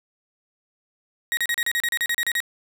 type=tone bursts; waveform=35% pulse; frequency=1889 Hz; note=A#6; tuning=22 cents sharp; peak=-19 dBFS; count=13; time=1.32-2.403 s; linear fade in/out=0 ms; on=51 ms; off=35 ms; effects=none